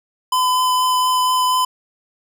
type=tone with vibrato; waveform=square; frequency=1012 Hz; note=B5; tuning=42 cents sharp; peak=-15 dBFS; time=0.32-1.65 s; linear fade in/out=5 ms; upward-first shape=triangle; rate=4.2 Hz; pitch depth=10 cents each way; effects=none